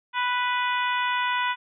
harmonic tone, 493.9 Hz, B4, in tune, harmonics 2 / 3 / 4 / 5 / 6 / 7, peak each -25 / -29 / -31 / -33 / -35 / -36 dBFS, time 0.13-1.56 s, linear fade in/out 50 ms, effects none

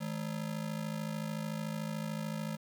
square ring-modulated tone, 186.4 Hz, F#3, 13 cents sharp, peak -33 dBFS, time 0-2.57 s, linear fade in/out 20 ms, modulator 26.8 Hz, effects 10-bit

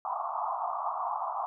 white band-pass noise, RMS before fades -33 dBFS, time 0.05-1.46 s, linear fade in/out 0 ms, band 670 to 1200 Hz, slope 96 dB/octave, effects none

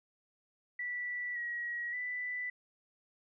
sine tone with pitch steps, 1961 / 1907 / 1985 Hz, B6 / A#6 / B6, -13 / +39 / +8 cents, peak -35 dBFS, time 0.79-2.5 s, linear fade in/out 5 ms, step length 570 ms, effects none

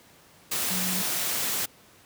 sine tone in noise, 184 Hz, F#3, 9 cents flat, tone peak -31 dBFS, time 0.7-1.02 s, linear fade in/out 10 ms, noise white, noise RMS -28 dBFS, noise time 0.51-1.66 s, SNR -6 dB, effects pink hiss -55 dBFS RMS until 2.05 s + high-pass 100 Hz 12 dB/octave

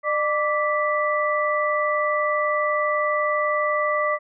sine tone cluster, 602 / 1166 / 1976 Hz, D5 / D6 / B6, +43 / -13 / 0 cents, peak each -23 / -23 / -26 dBFS, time 0.03-4.19 s, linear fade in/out 50 ms, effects none

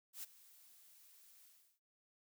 blue noise with ADSR envelope, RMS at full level -45 dBFS, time 0.13-1.8 s, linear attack 100 ms, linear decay 21 ms, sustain -19 dB, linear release 360 ms, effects none

